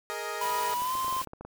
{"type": "chord", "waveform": "15% pulse", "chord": "Ab suspended second", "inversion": "none", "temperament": "equal with one note detuned", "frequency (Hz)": [415.3, 466.2, 625.1], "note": ["Ab4", "Bb4", "Eb5"], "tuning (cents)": [0, 0, 8], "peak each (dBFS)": -31, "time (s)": [0.1, 0.74], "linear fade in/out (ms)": 0}
{"type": "tone with pitch glide", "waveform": "triangle", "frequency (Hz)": [978, 1042.2], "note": ["B5", "C6"], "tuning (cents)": [-17, -7], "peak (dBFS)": -26, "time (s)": [0.41, 1.22], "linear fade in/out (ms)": 5, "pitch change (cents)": 110, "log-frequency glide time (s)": [0.79, 0.94]}
{"type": "noise", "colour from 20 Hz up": "white", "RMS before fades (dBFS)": -39, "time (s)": [0.41, 1.25], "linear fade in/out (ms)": 5}
{"type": "clicks", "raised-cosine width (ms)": 1, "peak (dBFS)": -28, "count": 11, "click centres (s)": [0.82, 0.953, 1.046, 1.081, 1.126, 1.166, 1.216, 1.273, 1.334, 1.41, 1.45]}
{"effects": []}